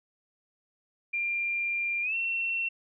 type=tone with pitch glide; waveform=sine; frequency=2388 to 2712 Hz; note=D7 to E7; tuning=+28 to +49 cents; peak=-27 dBFS; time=1.13-2.69 s; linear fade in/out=10 ms; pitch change=+221 cents; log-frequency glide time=2.02-2.15 s; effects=none